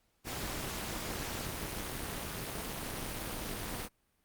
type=noise with amplitude modulation; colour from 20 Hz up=pink; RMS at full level=-35 dBFS; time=0.24-3.89 s; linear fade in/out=50 ms; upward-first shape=sine; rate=268 Hz; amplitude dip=90%; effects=pink hiss -75 dBFS RMS until 4.24 s + Opus 48 kbps